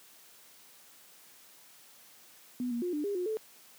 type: tone with pitch steps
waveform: sine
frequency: 247.8 / 237.1 / 355.8 / 297.3 / 404.7 / 359.7 / 436.6 Hz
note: B3 / A#3 / F4 / D4 / G#4 / F#4 / A4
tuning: +6 / +30 / +32 / +21 / -45 / -49 / -13 cents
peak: -30 dBFS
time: 2.6-3.37 s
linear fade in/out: 0 ms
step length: 110 ms
effects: white hiss -57 dBFS RMS until 3.78 s + high-pass 150 Hz 12 dB/octave